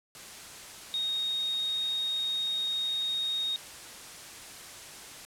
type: tone in noise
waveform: sine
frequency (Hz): 3729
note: A#7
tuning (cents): 0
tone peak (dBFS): -28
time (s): 0.94-3.56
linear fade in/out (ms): 0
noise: white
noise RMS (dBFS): -45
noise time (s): 0.15-5.25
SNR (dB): +14
effects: low-pass 10000 Hz 12 dB/octave